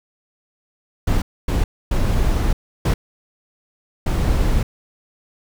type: noise bursts at uneven times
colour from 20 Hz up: brown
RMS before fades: -17 dBFS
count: 5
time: 1.07-1.22 / 1.48-1.64 / 1.91-2.53 / 2.85-2.94 / 4.06-4.63 s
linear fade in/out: 5 ms
effects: none